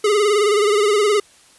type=tone with vibrato; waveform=square; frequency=415.3 Hz; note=G#4; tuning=in tune; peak=-14 dBFS; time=0.04-1.2 s; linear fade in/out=5 ms; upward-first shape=sine; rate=19 Hz; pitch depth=69 cents each way; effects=white hiss -50 dBFS RMS until 1.58 s + resampled to 24000 Hz